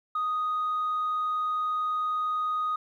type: tone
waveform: sine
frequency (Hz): 1244.5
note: D#6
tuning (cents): 0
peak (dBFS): -24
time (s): 0.15-2.76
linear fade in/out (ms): 5
effects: tanh soft clip ceiling -23 dBFS + 11-bit